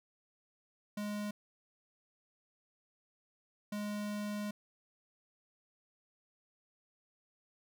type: tone bursts at uneven times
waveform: square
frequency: 207.7 Hz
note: G#3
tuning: in tune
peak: -37 dBFS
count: 2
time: 0.97-1.31 / 3.72-4.51 s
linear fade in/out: 5 ms
effects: none